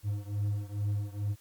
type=beating tone pair; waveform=triangle; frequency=101.8 / 104.1 Hz; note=G#2 / G#2; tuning=-34 / +5 cents; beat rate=2.3 Hz; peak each=-30 / -32 dBFS; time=0.03-1.36 s; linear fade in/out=50 ms; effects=white hiss -62 dBFS RMS until 1.4 s + Opus 48 kbps